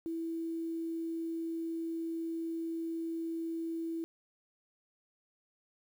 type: tone with quantisation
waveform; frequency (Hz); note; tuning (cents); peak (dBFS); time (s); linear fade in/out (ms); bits
sine; 329.6; E4; 0; -34; 0.06-4.04; 0; 10
effects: none